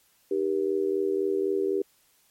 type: tone with amplitude modulation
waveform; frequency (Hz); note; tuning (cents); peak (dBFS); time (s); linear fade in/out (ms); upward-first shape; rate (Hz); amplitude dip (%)
sine; 392; G4; 0; -19; 0.31-1.82; 5; sine; 83.9; 90
effects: white hiss -64 dBFS RMS until 2.3 s + MP3 64 kbps